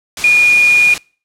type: tone in noise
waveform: sine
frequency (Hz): 2438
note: D#7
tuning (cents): -36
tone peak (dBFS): -6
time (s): 0.24-0.94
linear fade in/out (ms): 2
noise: white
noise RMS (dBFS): -22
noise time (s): 0.17-0.98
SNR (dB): +13
effects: noise-tail reverb RT60 0.4 s tail -26 dB re dry + low-pass 8000 Hz 12 dB/octave